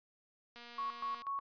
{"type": "click train", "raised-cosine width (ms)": 0.2, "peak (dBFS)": -35, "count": 158, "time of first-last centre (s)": [0.56, 1.22], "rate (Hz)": 238}
{"type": "tone with tremolo", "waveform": "sine", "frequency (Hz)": 1108.7, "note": "C#6", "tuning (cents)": 0, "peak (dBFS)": -35, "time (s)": [0.78, 1.4], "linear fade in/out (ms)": 5, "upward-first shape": "square", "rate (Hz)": 4.1, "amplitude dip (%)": 75}
{"effects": ["resampled to 11025 Hz"]}